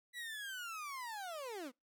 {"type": "linear sweep", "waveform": "30% pulse", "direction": "down", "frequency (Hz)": [1975.5, 229.9], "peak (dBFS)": -40, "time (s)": [0.13, 1.72], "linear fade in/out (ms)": 50, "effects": ["noise-tail reverb RT60 0.2 s tail -25 dB re dry"]}